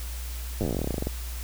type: slowing click train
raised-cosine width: 2 ms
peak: -15 dBFS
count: 21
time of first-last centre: 0.61-1.07 s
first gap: 9 ms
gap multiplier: 1.09
effects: added 60 Hz sine -32 dBFS peak until 1.43 s + white hiss -42 dBFS RMS until 1.43 s